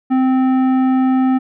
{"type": "tone with tanh clipping", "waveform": "sine", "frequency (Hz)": 260, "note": "C4", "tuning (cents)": -11, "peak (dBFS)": -13, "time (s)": [0.1, 1.39], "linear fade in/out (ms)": 20, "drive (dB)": 12, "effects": []}